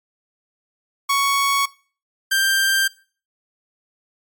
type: tone pair in turn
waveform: sawtooth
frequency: 1113 / 1579 Hz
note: C#6 / G6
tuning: +7 / +12 cents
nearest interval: tritone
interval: 605 cents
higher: second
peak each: -12 dBFS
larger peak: neither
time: 1.09-1.66 / 2.31-2.88 s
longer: neither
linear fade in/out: 10 ms
effects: noise-tail reverb RT60 0.4 s tail -21 dB re dry + MP3 96 kbps